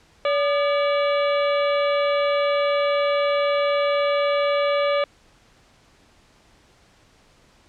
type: harmonic tone with a mistuned harmonic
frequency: 572 Hz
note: D5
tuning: 46 cents flat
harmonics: 1 / 2 / 3 / 4 / 5 / 6 / 7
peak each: -19 / -26 / -34 / -30 / -35 / -35 / -39 dBFS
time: 0.25-5.04 s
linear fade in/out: 2 ms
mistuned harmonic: 2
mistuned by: +94 cents
effects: pink hiss -56 dBFS RMS until 7.68 s + low-pass 7000 Hz 12 dB/octave